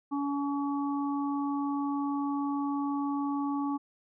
harmonic tone, 282.9 Hz, C#4, 35 cents sharp, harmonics 1 / 3 / 4, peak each -29 / -37 / -38 dBFS, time 0.11-3.78 s, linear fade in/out 20 ms, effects none

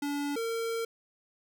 square tone pair in turn, 287.2 / 457.3 Hz, D4 / A#4, -39 / -33 cents, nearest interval minor sixth, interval 806 cents, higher second, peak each -31 / -31 dBFS, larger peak neither, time 0.02-0.36 / 0.36-0.85 s, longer second, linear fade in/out 5 ms, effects none

